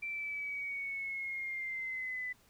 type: linear sweep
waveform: sine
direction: down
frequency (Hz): 2349 to 1993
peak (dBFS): -36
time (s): 0.02-2.33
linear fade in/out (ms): 10
effects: pink hiss -66 dBFS RMS until 2.49 s